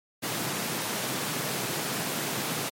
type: high-pass noise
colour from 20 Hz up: pink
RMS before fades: -31 dBFS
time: 0.22-2.7 s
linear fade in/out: 20 ms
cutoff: 120 Hz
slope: 48 dB/octave
effects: MP3 64 kbps